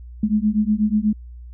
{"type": "beating tone pair", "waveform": "sine", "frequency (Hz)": [208.2, 216.4], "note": ["G#3", "A3"], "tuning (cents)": [5, -29], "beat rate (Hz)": 8.2, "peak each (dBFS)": -19, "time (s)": [0.23, 1.13], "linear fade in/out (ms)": 5, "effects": ["added 60 Hz sine -35 dBFS peak until 1.53 s"]}